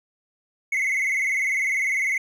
triangle tone with vibrato, 2123 Hz, C7, 25 cents sharp, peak -19 dBFS, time 0.72-2.18 s, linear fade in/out 5 ms, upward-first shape square, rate 20 Hz, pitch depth 64 cents each way, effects none

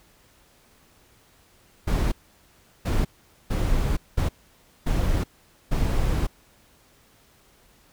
brown noise bursts at uneven times, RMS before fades -22 dBFS, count 6, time 1.87-2.12 / 2.85-3.05 / 3.5-3.97 / 4.17-4.29 / 4.86-5.24 / 5.71-6.27 s, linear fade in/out 10 ms, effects pink hiss -58 dBFS RMS until 7.92 s

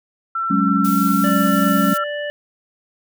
sine tone with pitch glide, 1344 to 1352.6 Hz, E6 to E6, +33 to +44 cents, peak -19 dBFS, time 0.35-2.04 s, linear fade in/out 5 ms, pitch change +11 cents, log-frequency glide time 0.86-0.99 s
sine chord, F# suspended second, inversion none, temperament just, 185 / 208.1 / 277.5 Hz, F#3 / G#3 / C#4, 0 / +4 / +2 cents, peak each -19 dBFS, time 0.5-1.94 s, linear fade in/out 10 ms
blue noise, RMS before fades -30 dBFS, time 0.84-1.98 s, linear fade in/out 10 ms
harmonic tone, 587.3 Hz, D5, in tune, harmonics 1 / 3 / 5, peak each -24 / -28 / -34 dBFS, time 1.24-2.3 s, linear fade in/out 0 ms
effects none

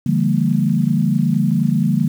sine tone cluster, 145.8 / 170.3 / 198.5 / 229.2 Hz, D3 / F3 / G3 / A#3, -12 / -43 / +22 / -29 cents, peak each -19 dBFS, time 0.06-2.08 s, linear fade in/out 5 ms, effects 7-bit

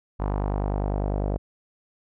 sawtooth tone with low-pass filter sweep, 49.99 Hz, G1, 35 cents sharp, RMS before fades -26 dBFS, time 0.19-1.38 s, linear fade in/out 20 ms, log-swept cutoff 990 to 620 Hz, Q 2.1, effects none

